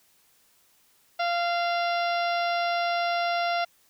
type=harmonic tone with a mistuned harmonic; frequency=692 Hz; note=F5; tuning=16 cents flat; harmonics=1 / 2 / 3 / 4 / 5 / 6 / 7 / 8; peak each=-25 / -31 / -35 / -37 / -39 / -41 / -42 / -43 dBFS; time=1.19-3.65 s; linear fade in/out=10 ms; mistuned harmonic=6; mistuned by=-19 cents; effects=white hiss -63 dBFS RMS until 3.89 s